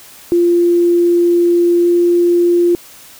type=tone pair in turn; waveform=sine; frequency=346.4 / 347.8 Hz; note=F4 / F4; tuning=-14 / -7 cents; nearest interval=unison; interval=7 cents; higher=second; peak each=-8 dBFS; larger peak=neither; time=0.32-1.85 / 1.85-2.75 s; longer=first; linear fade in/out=0 ms; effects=white hiss -39 dBFS RMS until 3.19 s